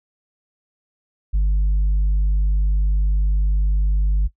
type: tone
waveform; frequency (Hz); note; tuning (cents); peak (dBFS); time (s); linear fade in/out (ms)
sine; 50; G1; +35; -12; 1.33-4.28; 20
effects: noise-tail reverb RT60 0.1 s tail -18 dB re dry + tanh soft clip ceiling -14 dBFS